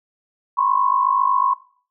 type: tone cluster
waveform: sine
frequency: 991 / 1045 / 1093 Hz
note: B5 / C6 / C#6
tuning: +6 / -2 / -25 cents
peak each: -20 dBFS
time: 0.57-1.54 s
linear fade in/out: 10 ms
effects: noise-tail reverb RT60 0.5 s tail -20 dB re dry